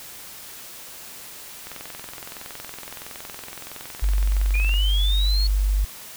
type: click train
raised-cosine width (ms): 0.3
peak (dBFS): -20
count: 67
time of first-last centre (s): 1.67-4.74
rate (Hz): 21.5
type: tone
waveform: sine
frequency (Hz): 49.55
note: G1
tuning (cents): +19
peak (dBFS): -17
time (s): 4.02-5.85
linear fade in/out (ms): 10
type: linear sweep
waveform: sine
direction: up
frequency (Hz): 2383 to 4387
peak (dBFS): -25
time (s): 4.54-5.47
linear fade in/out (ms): 2
effects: white hiss -40 dBFS RMS until 6.16 s